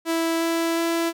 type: tone with pitch steps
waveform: sawtooth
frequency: 329.6 / 331.7 / 333.8 Hz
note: E4 / E4 / E4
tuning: 0 / +11 / +22 cents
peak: -17 dBFS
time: 0.05-1.13 s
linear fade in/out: 50 ms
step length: 360 ms
effects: none